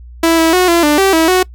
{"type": "tone with pitch steps", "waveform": "sawtooth", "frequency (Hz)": [330.2, 325.8, 365.1, 340.1, 296.6, 387.6, 324, 368.8], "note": ["E4", "E4", "F#4", "F4", "D4", "G4", "E4", "F#4"], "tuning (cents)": [3, -20, -23, -46, 17, -20, -30, -6], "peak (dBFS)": -4, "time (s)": [0.23, 1.43], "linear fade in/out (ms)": 5, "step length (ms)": 150, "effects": ["noise-tail reverb RT60 0.1 s tail -23 dB re dry", "added 60 Hz sine -31 dBFS peak until 1.54 s"]}